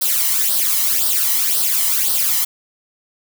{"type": "noise with flanger", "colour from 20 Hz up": "blue", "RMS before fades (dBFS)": -17, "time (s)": [0.01, 2.45], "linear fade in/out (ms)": 10, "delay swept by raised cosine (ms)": [0.21, 1.01], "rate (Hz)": 1.9, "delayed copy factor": 0.7, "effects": []}